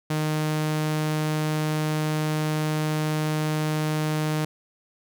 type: tone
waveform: sawtooth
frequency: 154.1 Hz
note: D#3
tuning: 16 cents flat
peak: -19 dBFS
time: 0.1-4.45 s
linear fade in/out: 5 ms
effects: none